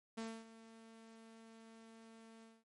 sawtooth tone with ADSR envelope, 225.2 Hz, A3, 40 cents sharp, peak -37 dBFS, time 0.17-2.64 s, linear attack 13 ms, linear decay 260 ms, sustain -16 dB, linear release 210 ms, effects MP3 48 kbps

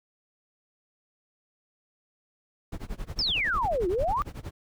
brown noise with tremolo, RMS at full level -32 dBFS, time 2.72-4.51 s, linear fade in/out 5 ms, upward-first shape sine, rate 11 Hz, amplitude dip 95%
sine exponential two-way sweep, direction down then up, 5500 to 339.2 to 1234 Hz, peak -24 dBFS, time 3.19-4.22 s, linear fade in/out 0 ms, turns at 3.88 s
effects none

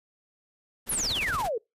pink noise with tremolo, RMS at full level -33 dBFS, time 0.86-1.5 s, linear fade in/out 50 ms, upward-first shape triangle, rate 17 Hz, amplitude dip 80%
sine exponential sweep, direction down, 11840 to 421.2 Hz, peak -26 dBFS, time 0.89-1.58 s, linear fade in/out 5 ms
effects noise-tail reverb RT60 0.2 s tail -25 dB re dry + resampled to 32000 Hz

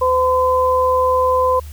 sine tone pair together, 510 / 1020 Hz, C5 / C6, -44 / -44 cents, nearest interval octave, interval 1200 cents, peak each -15 dBFS, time 0.01-1.6 s, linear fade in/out 10 ms, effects added 75 Hz sine -30 dBFS peak until 1.72 s + white hiss -45 dBFS RMS until 1.72 s

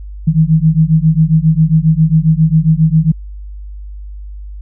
sine beating tone pair, 155.56 / 162.96 Hz, D#3 / E3, 0 / -20 cents, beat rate 7.4 Hz, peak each -10 dBFS, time 0.27-3.12 s, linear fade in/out 10 ms, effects added 50 Hz sine -25 dBFS peak until 4.61 s

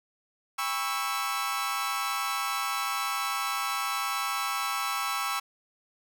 sawtooth chord, C# half-diminished seventh, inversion second, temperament equal with one note detuned, 803.2 / 987.8 / 1108.7 / 1318.5 Hz, G5 / B5 / C#6 / E6, +42 / 0 / 0 / 0 cents, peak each -33 / -34 / -29 / -28 dBFS, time 0.58-5.4 s, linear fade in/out 10 ms, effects none

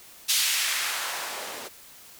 blue noise with band-pass filter sweep, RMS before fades -28 dBFS, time 0.28-1.69 s, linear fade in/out 20 ms, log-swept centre 3900 to 360 Hz, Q 1, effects white hiss -49 dBFS RMS until 2.19 s

